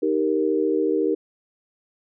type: chord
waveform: sine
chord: Eb major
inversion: none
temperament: equal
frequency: 311.1 / 392 / 466.2 Hz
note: Eb4 / G4 / Bb4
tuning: 0 / 0 / 0 cents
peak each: -23 dBFS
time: 0.02-1.15 s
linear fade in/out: 10 ms
effects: none